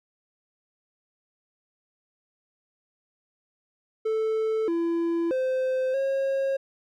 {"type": "tone with pitch steps", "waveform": "triangle", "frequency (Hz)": [439.9, 336.4, 518, 542], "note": ["A4", "E4", "C5", "C#5"], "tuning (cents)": [0, 35, -17, -39], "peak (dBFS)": -21, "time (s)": [4.05, 6.57], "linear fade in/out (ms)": 10, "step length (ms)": 630, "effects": []}